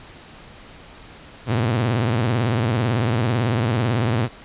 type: tone with vibrato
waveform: sawtooth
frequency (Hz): 116.54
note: A#2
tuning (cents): 0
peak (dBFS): -14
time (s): 1.46-4.29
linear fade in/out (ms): 50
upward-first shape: triangle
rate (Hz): 18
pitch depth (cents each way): 240
effects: pink hiss -43 dBFS RMS until 4.44 s + resampled to 8000 Hz